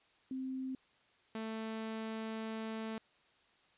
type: tone pair in turn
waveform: sine / sawtooth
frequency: 261.6 / 221.4 Hz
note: C4 / A3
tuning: 0 / +11 cents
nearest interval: minor third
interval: 289 cents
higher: first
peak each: -37 / -35 dBFS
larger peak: second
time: 0.31-0.75 / 1.35-2.98 s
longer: second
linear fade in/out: 2 ms
effects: white hiss -69 dBFS RMS until 3.77 s + resampled to 8000 Hz